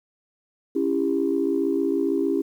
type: chord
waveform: sine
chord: C# diminished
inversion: none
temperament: just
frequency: 277.2 / 332.6 / 399.1 Hz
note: C#4 / E4 / G4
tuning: 0 / +16 / +31 cents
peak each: -24 dBFS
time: 0.75-2.42 s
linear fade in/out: 10 ms
effects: tanh soft clip ceiling -11 dBFS + 9-bit